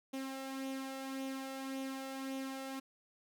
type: tone with flanger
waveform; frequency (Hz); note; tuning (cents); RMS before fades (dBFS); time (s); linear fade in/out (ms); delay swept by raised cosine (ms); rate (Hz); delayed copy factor
sawtooth; 267.4; C4; +38; -42; 0.13-2.8; 10; 0.31 to 1.51; 1.8; +0.5
effects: none